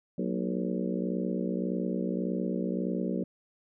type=harmonic tone with a mistuned harmonic; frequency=61.74 Hz; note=B1; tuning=in tune; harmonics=3 / 4 / 5 / 6 / 7 / 8 / 9; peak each=-32 / -34 / -36 / -38 / -39 / -40 / -41 dBFS; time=0.18-3.24 s; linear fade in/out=5 ms; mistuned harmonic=4; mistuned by=-94 cents; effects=none